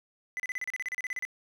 triangle tone bursts, 2011 Hz, B6, 31 cents sharp, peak -29 dBFS, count 15, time 0.37-1.251 s, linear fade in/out 0 ms, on 27 ms, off 34 ms, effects none

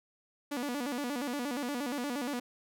sawtooth tone with vibrato, 265.3 Hz, C4, 24 cents sharp, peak -29 dBFS, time 0.51-2.4 s, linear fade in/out 10 ms, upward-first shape square, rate 8.5 Hz, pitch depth 150 cents each way, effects none

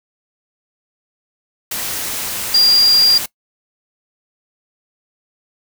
sine tone in noise, 4787 Hz, D8, 32 cents sharp, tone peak -8 dBFS, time 2.54-3.18 s, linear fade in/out 5 ms, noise white, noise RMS -23 dBFS, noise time 1.71-3.26 s, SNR +12 dB, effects noise-tail reverb RT60 0.1 s tail -21 dB re dry

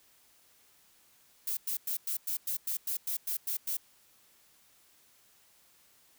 violet noise bursts, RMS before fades -33 dBFS, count 12, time 1.47-3.77 s, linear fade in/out 5 ms, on 100 ms, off 100 ms, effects white hiss -64 dBFS RMS until 6.18 s

